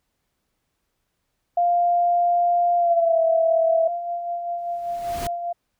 sine tone with pitch glide, 698.5 to 655.5 Hz, F5 to E5, 0 to -10 cents, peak -16 dBFS, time 1.57-3.88 s, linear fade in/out 5 ms, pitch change -110 cents, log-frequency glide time 2.77-3.18 s
sine tone with tremolo, 693 Hz, F5, 14 cents flat, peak -23 dBFS, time 2.9-5.53 s, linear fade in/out 10 ms, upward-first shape sine, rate 5.1 Hz, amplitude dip 40%
pink noise with exponential growth, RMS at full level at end -30 dBFS, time 4.58-5.27 s, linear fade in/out 2 ms, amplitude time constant 150 ms
effects pink hiss -75 dBFS RMS until 5.79 s

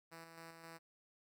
5% pulse tone with tremolo, 164.81 Hz, E3, in tune, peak -40 dBFS, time 0.11-0.79 s, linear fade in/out 20 ms, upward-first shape square, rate 3.8 Hz, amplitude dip 40%, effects none

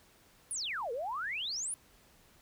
sine exponential two-way sweep, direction down then up, 10620 to 448.2 to 10620 Hz, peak -34 dBFS, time 0.51-1.74 s, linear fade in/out 0 ms, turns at 0.92 s, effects pink hiss -63 dBFS RMS until 2.41 s

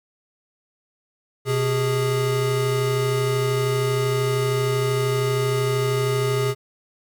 square tone pair together, 126.4 / 412.1 Hz, B2 / G#4, +41 / -13 cents, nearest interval octave + minor sixth, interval 2046 cents, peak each -23 dBFS, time 1.45-6.55 s, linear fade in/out 50 ms, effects 9-bit

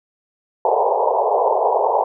white band-pass noise, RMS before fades -17 dBFS, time 0.65-2.04 s, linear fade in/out 2 ms, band 400 to 980 Hz, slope 96 dB/octave, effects none

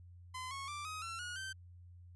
sawtooth tone with pitch steps, 1024 / 1097.5 / 1176.3 / 1260.7 / 1351.2 / 1448.2 / 1552.1 Hz, C6 / C#6 / D6 / D#6 / E6 / F#6 / G6, -38 / -18 / +2 / +22 / +42 / -38 / -18 cents, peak -38 dBFS, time 0.34-1.53 s, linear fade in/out 10 ms, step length 170 ms, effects added 88 Hz sine -53 dBFS peak until 2.15 s + resampled to 24000 Hz

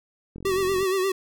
click train, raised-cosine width 3 ms, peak -26 dBFS, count 22, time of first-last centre 0.36-0.83 s, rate 44.7 Hz
square tone with vibrato, 380 Hz, F#4, 46 cents sharp, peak -22 dBFS, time 0.45-1.12 s, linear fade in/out 5 ms, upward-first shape sine, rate 8.5 Hz, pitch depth 59 cents each way
effects none

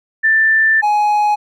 sine / triangle tone pair in turn, 1773 / 836.7 Hz, A6 / G#5, +13 / +13 cents, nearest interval octave + minor second, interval 1300 cents, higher first, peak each -9 dBFS, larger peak neither, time 0.23-0.82 / 0.82-1.36 s, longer first, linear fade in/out 20 ms, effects none

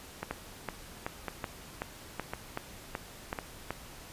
two click trains, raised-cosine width 0.5 ms, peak -19 / -18 dBFS, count 4 / 10, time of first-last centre 0.23-3.388 / 0.31-3.706 s, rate 0.95 / 2.65 Hz, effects pink hiss -49 dBFS RMS until 4.12 s + resampled to 32000 Hz

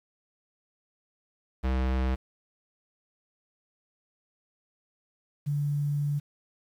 square / sine tone pair in turn, 64.6 / 145.02 Hz, C2 / D3, -21 / -22 cents, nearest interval octave + major second, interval 1399 cents, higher second, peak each -25 dBFS, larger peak neither, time 1.63-2.16 / 5.46-6.2 s, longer second, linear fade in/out 20 ms, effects low-pass 3000 Hz 12 dB/octave + 9-bit

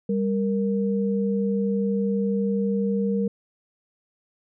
sine tone pair together, 198.29 / 466.2 Hz, G3 / A#4, +20 / 0 cents, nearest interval octave + minor third, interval 1480 cents, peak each -22 / -26 dBFS, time 0.09-3.28 s, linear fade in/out 5 ms, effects none

